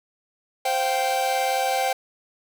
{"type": "chord", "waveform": "45% pulse", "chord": "C suspended fourth", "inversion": "none", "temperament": "equal with one note detuned", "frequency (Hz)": [523.3, 698.5, 776.8], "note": ["C5", "F5", "G5"], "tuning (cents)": [0, 0, -16], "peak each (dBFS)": [-27, -29, -23], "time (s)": [0.65, 1.93], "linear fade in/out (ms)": 5, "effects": []}